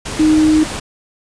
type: tone in noise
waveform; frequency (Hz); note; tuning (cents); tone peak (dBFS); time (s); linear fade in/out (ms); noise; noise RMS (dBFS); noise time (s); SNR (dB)
sine; 310; D#4; -6; -8; 0.19-0.64; 10; pink; -24; 0.05-0.8; +13
effects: resampled to 22050 Hz